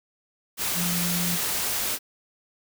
sine tone in noise, 174.61 Hz, F3, in tune, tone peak -27 dBFS, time 0.74-1.39 s, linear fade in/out 50 ms, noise white, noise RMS -27 dBFS, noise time 0.57-1.99 s, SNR -3 dB, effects none

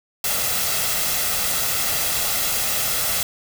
white noise with comb filter, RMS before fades -22 dBFS, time 0.24-3.23 s, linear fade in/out 2 ms, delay 1.5 ms, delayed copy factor +0.5, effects none

